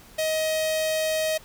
sawtooth tone with notch filter, 630 Hz, D#5, 21 cents sharp, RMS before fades -25 dBFS, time 0.18-1.38 s, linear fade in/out 10 ms, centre 1300 Hz, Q 1.9, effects pink hiss -50 dBFS RMS until 1.44 s

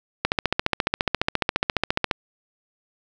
click train, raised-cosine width 0.3 ms, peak -3 dBFS, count 28, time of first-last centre 0.25-2.112 s, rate 14.5 Hz, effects none

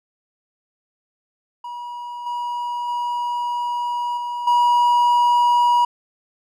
triangle tone with level steps, 964 Hz, B5, 42 cents flat, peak -27 / -21 / -19 / -22 / -11 dBFS, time 1.64-5.85 s, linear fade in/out 5 ms, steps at 2.26 / 2.88 / 4.17 / 4.47 s, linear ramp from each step 5 ms, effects none

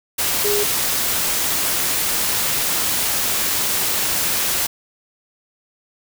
sine tone in noise, 411.7 Hz, G#4, 15 cents flat, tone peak -19 dBFS, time 0.44-0.64 s, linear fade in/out 10 ms, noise white, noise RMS -20 dBFS, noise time 0.18-4.67 s, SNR -2 dB, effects none

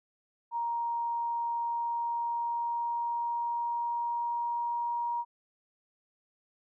sine tone with pitch glide, 938 to 947.8 Hz, A#5 to A#5, +11 to +28 cents, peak -29 dBFS, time 0.51-5.25 s, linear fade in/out 50 ms, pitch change +17 cents, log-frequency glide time 1.64-5.07 s, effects none

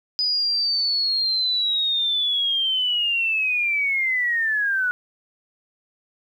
sine linear sweep, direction down, 4978 to 1451 Hz, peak -19 dBFS, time 0.19-4.91 s, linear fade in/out 0 ms, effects 9-bit

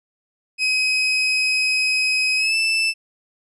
30% pulse tone with pitch glide, 2532 to 2644 Hz, D#7 to E7, +30 to +5 cents, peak -14 dBFS, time 0.58-2.94 s, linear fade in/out 50 ms, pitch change +75 cents, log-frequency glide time 2.37-2.55 s, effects resampled to 24000 Hz

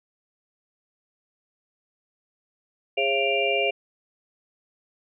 sine tone cluster, 409.8 / 543 / 680 / 2368 / 2792 Hz, G#4 / C#5 / F5 / D7 / F7, -23 / -36 / -46 / +14 / -1 cents, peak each -27 dBFS, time 2.97-3.71 s, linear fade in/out 10 ms, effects none

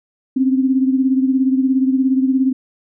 sine beating tone pair, 261.1 / 278.1 Hz, C4 / C#4, -3 / +6 cents, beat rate 17 Hz, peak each -13 / -20 dBFS, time 0.36-2.53 s, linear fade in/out 10 ms, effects none

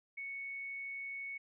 sine tone, 2217 Hz, C#7, in tune, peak -40 dBFS, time 0.17-1.38 s, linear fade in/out 10 ms, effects none

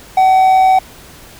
triangle tone with amplitude modulation, 756 Hz, F#5, 37 cents sharp, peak -3 dBFS, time 0.17-0.79 s, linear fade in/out 5 ms, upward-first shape sine, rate 121 Hz, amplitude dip 30%, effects pink hiss -38 dBFS RMS until 1.39 s

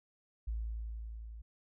sine tone with level ramp, 55.5 Hz, A1, 16 cents sharp, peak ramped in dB -33 to -45 dBFS, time 0.47-1.42 s, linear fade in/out 10 ms, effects none

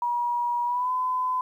sine tone with pitch glide, 960 to 1013 Hz, B5 to B5, -49 to +44 cents, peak -23 dBFS, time 0.02-1.41 s, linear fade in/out 2 ms, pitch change +93 cents, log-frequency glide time 0.65-0.91 s, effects 10-bit

